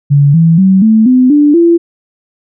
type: tone with pitch steps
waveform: sine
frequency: 142.6 / 164.75 / 190.35 / 219.9 / 254.1 / 293.6 / 339.2 Hz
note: C#3 / E3 / F#3 / A3 / B3 / D4 / E4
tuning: +49 / -1 / +49 / -1 / +49 / 0 / +50 cents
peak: -3 dBFS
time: 0.1-1.78 s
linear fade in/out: 20 ms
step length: 240 ms
effects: none